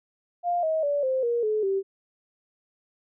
sine tone with pitch steps, 701 / 635.4 / 576 / 522.1 / 473.3 / 429 / 388.9 Hz, F5 / D#5 / D5 / C5 / A#4 / A4 / G4, +6 / +36 / -34 / -4 / +26 / -44 / -14 cents, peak -22 dBFS, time 0.43-1.83 s, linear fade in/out 50 ms, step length 200 ms, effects none

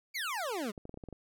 25% pulse exponential sweep, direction down, 2357 to 191.8 Hz, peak -30 dBFS, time 0.14-0.72 s, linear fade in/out 20 ms
clicks, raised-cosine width 2 ms, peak -31 dBFS, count 8, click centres 0.778 / 0.854 / 0.894 / 0.942 / 0.974 / 1.038 / 1.087 / 1.127 s
effects none

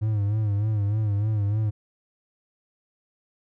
triangle tone with vibrato, 104.9 Hz, G#2, 18 cents sharp, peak -19 dBFS, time 0.01-1.71 s, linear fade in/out 20 ms, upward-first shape sine, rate 3.3 Hz, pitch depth 78 cents each way, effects none

